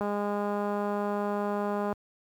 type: click train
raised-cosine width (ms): 1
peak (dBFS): -18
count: 394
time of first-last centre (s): 0.01-1.927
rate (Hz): 205
effects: high-pass 60 Hz 12 dB/octave + 9-bit